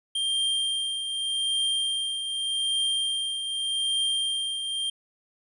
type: tone with tremolo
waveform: square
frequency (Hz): 3182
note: G7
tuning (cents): +25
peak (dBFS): -23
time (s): 0.15-4.9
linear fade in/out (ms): 5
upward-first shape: triangle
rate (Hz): 0.84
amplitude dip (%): 55
effects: resampled to 24000 Hz